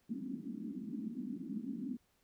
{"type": "band-pass noise", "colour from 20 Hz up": "pink", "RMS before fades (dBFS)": -42, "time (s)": [0.09, 1.97], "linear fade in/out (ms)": 5, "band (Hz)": [200, 280], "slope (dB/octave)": 48, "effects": ["pink hiss -75 dBFS RMS until 2.23 s"]}